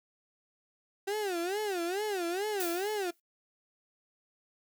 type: tone with vibrato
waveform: 35% pulse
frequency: 380.6 Hz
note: F#4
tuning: 49 cents sharp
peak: -29 dBFS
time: 1.07-3.11 s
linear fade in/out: 10 ms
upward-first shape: sine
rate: 2.3 Hz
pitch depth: 210 cents each way
type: noise with exponential decay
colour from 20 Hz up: blue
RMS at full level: -34 dBFS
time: 2.6-3.2 s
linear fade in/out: 2 ms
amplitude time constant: 130 ms
effects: noise-tail reverb RT60 0.1 s tail -19 dB re dry

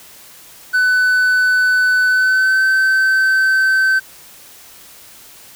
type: tone with pitch glide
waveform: triangle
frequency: 1500 to 1540.4 Hz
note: F#6 to G6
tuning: +23 to -31 cents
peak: -9 dBFS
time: 0.73-4 s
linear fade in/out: 20 ms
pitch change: +46 cents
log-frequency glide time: 2.04-2.64 s
effects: white hiss -41 dBFS RMS until 5.55 s

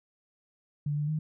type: tone with pitch steps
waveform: sine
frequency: 146.5 / 148.1 / 154.7 Hz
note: D3 / D3 / D#3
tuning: -4 / +15 / -10 cents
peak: -27 dBFS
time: 0.86-1.19 s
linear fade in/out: 5 ms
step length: 110 ms
effects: none

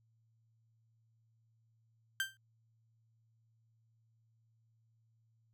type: tone with exponential decay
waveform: 30% pulse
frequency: 1568 Hz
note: G6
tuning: in tune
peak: -27 dBFS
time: 2.2-2.37 s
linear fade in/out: 1 ms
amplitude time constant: 35 ms
effects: added 113 Hz sine -70 dBFS peak until 5.53 s

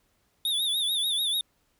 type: tone with vibrato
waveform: square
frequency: 3600 Hz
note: A7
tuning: 39 cents sharp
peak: -25 dBFS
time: 0.45-1.41 s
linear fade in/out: 2 ms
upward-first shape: sine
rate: 6.8 Hz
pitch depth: 93 cents each way
effects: pink hiss -70 dBFS RMS until 1.79 s

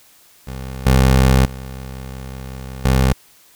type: tone with level steps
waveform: 20% pulse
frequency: 65.41 Hz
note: C2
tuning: in tune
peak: -22 / -5 / -24 / -7 dBFS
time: 0.47-3.13 s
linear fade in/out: 5 ms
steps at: 0.86 / 1.45 / 2.85 s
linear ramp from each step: 2 ms
effects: white hiss -50 dBFS RMS until 3.55 s

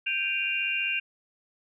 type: tone cluster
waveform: sine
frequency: 1571 / 2371 / 2466 / 2776 Hz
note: G6 / D7 / D#7 / F7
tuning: +3 / +16 / -16 / -11 cents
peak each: -35 / -33 / -32 / -28 dBFS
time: 0.06-1 s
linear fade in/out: 10 ms
effects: none

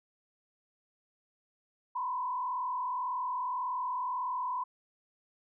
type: tone with frequency modulation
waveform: sine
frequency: 1002 Hz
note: B5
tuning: 25 cents sharp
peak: -31 dBFS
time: 1.95-4.64 s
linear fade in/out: 10 ms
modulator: 41.8 Hz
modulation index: 0.95
effects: none

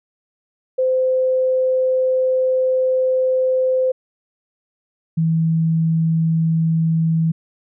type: tone pair in turn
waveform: sine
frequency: 516 / 162.53 Hz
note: C5 / E3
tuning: -24 / -24 cents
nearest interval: octave + minor sixth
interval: 2000 cents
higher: first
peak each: -14 dBFS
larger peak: neither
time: 0.78-3.92 / 5.17-7.32 s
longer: first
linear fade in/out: 10 ms
effects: none

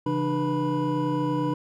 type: tone cluster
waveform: triangle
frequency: 138.4 / 167.1 / 300.2 / 488.9 / 984 Hz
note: C#3 / E3 / D4 / B4 / B5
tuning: -2 / +24 / +38 / -18 / -7 cents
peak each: -28 / -31 / -24 / -30 / -29 dBFS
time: 0.06-1.54 s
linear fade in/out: 5 ms
effects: none

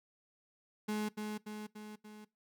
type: tone with echo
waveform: 35% pulse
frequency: 212.2 Hz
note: G#3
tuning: 38 cents sharp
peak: -32 dBFS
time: 0.88-1.09 s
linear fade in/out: 10 ms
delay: 290 ms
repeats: 4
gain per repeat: -4 dB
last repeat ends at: 2.25 s
effects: noise-tail reverb RT60 0.2 s tail -21 dB re dry

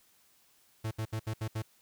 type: tone bursts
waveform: 45% pulse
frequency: 110 Hz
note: A2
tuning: in tune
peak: -32 dBFS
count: 6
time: 0.84-1.623 s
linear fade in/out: 10 ms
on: 73 ms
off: 69 ms
effects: white hiss -66 dBFS RMS until 1.81 s

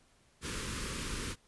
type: band-stop noise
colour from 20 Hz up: pink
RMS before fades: -38 dBFS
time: 0.41-1.36 s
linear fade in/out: 50 ms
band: 510 to 1000 Hz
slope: 48 dB/octave
effects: pink hiss -67 dBFS RMS until 1.47 s + resampled to 24000 Hz

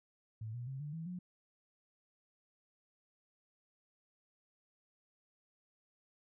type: tone with pitch steps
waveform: sine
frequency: 110 / 121.35 / 133.87 / 147.68 / 162.92 / 179.73 Hz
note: A2 / B2 / C3 / D3 / E3 / F3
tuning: 0 / -30 / +40 / +10 / -20 / +50 cents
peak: -40 dBFS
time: 0.41-1.19 s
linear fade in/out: 5 ms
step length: 130 ms
effects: none

